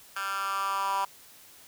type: tone with high-pass filter sweep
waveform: 10% pulse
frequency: 196 Hz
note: G3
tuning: in tune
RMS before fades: -30 dBFS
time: 0.16-1.05 s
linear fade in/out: 5 ms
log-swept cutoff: 1500 to 940 Hz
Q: 4.8
effects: white hiss -53 dBFS RMS until 1.67 s